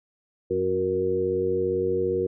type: harmonic tone with a mistuned harmonic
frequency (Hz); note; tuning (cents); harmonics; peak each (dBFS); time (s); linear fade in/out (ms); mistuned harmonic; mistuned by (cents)
92.5; F#2; 0; 1 / 2 / 3 / 4 / 5; -35 / -36 / -36 / -25 / -25; 0.5-2.27; 10; 5; +19
effects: none